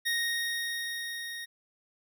25% pulse tone with level ramp, 1864.7 Hz, A#6, in tune, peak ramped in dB -23 to -34 dBFS, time 0.05-1.46 s, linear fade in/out 20 ms, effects none

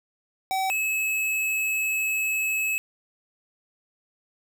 square tone pair in turn, 764 / 2586 Hz, G5 / E7, -45 / -34 cents, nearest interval octave + major sixth, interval 2111 cents, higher second, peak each -24 dBFS, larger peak neither, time 0.51-0.7 / 0.7-2.78 s, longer second, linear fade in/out 0 ms, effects none

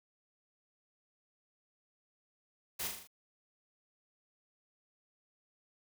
white noise with echo, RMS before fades -38 dBFS, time 2.79-2.88 s, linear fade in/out 10 ms, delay 39 ms, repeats 5, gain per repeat -4 dB, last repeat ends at 3.075 s, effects none

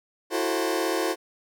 sawtooth chord, F# half-diminished seventh, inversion third, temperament just, 333 / 370 / 444 / 532.8 Hz, E4 / F#4 / A4 / C5, +18 / 0 / +16 / +31 cents, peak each -24 / -25 / -26 / -27 dBFS, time 0.3-1.16 s, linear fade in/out 50 ms, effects none

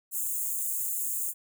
white high-pass noise, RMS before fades -31 dBFS, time 0.11-1.34 s, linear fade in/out 50 ms, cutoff 6700 Hz, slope 96 dB/octave, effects none

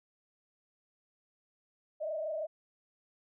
sine tone with frequency modulation, 624 Hz, D#5, 5 cents sharp, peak -33 dBFS, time 2-2.47 s, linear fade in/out 20 ms, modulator 26 Hz, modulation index 1.2, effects none

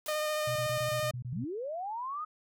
white noise with exponential decay, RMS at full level -40 dBFS, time 0.06-0.29 s, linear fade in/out 1 ms, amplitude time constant 48 ms
sawtooth tone with vibrato, 610 Hz, D#5, 34 cents flat, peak -26 dBFS, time 0.08-1.11 s, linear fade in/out 5 ms, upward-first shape sine, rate 14 Hz, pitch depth 12 cents each way
sine tone bursts, 123.47 Hz, B2, in tune, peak -35 dBFS, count 9, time 0.47-1.446 s, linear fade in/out 5 ms, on 88 ms, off 23 ms
sine linear sweep, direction up, 131.3 to 1272 Hz, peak -34 dBFS, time 1.32-2.25 s, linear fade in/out 10 ms
effects none

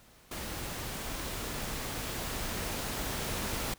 pink noise with level ramp, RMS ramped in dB -39 to -34 dBFS, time 0.31-3.74 s, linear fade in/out 5 ms, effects pink hiss -59 dBFS RMS until 3.78 s

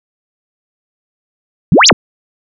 sine exponential two-way sweep, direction up then down, 125 to 7459 to 125 Hz, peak -3 dBFS, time 1.72-1.93 s, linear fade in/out 2 ms, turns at 1.88 s, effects none

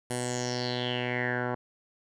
10% pulse tone with low-pass filter sweep, 123.47 Hz, B2, in tune, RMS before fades -31 dBFS, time 0.1-1.55 s, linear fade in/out 5 ms, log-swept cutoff 10000 to 1200 Hz, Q 6, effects none

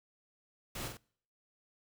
pink noise with echo, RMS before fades -41 dBFS, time 0.75-0.88 s, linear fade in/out 5 ms, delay 46 ms, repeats 2, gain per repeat -5 dB, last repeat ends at 0.972 s, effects noise-tail reverb RT60 0.6 s tail -26 dB re dry

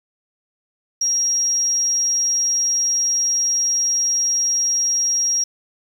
sine tone, 5630 Hz, F8, 13 cents sharp, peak -16 dBFS, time 1.01-5.44 s, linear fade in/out 5 ms, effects 7-bit

